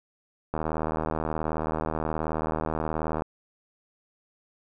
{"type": "click train", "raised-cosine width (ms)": 1, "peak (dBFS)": -14, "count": 212, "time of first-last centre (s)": [0.54, 3.221], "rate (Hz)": 78.7, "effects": []}